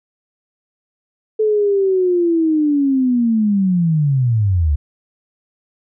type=linear sweep; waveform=sine; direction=down; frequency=436.8 to 68.4 Hz; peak=-12 dBFS; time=1.39-4.76 s; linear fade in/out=10 ms; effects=none